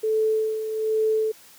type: tone with tremolo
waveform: sine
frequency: 437 Hz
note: A4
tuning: 12 cents flat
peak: -18 dBFS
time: 0.03-1.32 s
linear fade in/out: 10 ms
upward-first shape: sine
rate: 1.2 Hz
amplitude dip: 60%
effects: white hiss -50 dBFS RMS until 1.58 s + high-pass 100 Hz 12 dB/octave